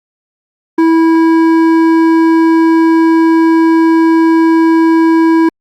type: tone with hard clipping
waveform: triangle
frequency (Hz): 326.9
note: E4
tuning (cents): -14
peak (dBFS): -7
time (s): 0.78-5.49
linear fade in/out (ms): 5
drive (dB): 14
effects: Opus 32 kbps